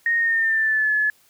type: tone with pitch glide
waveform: sine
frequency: 1858 to 1713.7 Hz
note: A#6 to A6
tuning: -6 to -46 cents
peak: -17 dBFS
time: 0.06-1.1 s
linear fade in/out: 2 ms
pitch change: -140 cents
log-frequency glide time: 0.18-0.93 s
effects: white hiss -58 dBFS RMS until 1.29 s